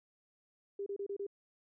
sine tone bursts, 400 Hz, G4, 35 cents sharp, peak -36 dBFS, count 5, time 0.79-1.267 s, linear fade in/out 5 ms, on 73 ms, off 28 ms, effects none

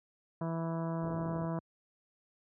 harmonic tone, 164.81 Hz, E3, in tune, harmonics 1 / 2 / 3 / 4 / 5 / 6 / 7 / 8 / 9 / 10, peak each -34 / -41 / -46 / -41 / -54 / -44 / -52 / -53 / -58 / -60 dBFS, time 0.41-1.59 s, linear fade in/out 2 ms
pink low-pass noise, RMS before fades -44 dBFS, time 1-1.48 s, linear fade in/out 50 ms, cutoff 720 Hz, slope 48 dB/octave
effects high-pass 80 Hz 12 dB/octave

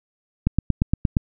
click train, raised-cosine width 5 ms, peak -5 dBFS, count 7, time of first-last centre 0.47-1.168 s, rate 8.59 Hz, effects none

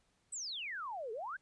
sine exponential two-way sweep, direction down then up, 8460 to 418.4 to 1676 Hz, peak -39 dBFS, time 0.32-1.37 s, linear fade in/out 10 ms, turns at 1.12 s, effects pink hiss -75 dBFS RMS until 1.41 s + resampled to 22050 Hz

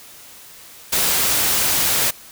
white noise, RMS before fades -18 dBFS, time 0.92-2.11 s, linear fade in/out 10 ms, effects white hiss -42 dBFS RMS until 2.31 s

